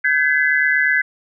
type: tone cluster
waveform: sine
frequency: 1542 / 1690 / 2019 Hz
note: G6 / G#6 / B6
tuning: -29 / +30 / +38 cents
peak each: -18 dBFS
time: 0.04-1.02 s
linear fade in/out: 10 ms
effects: none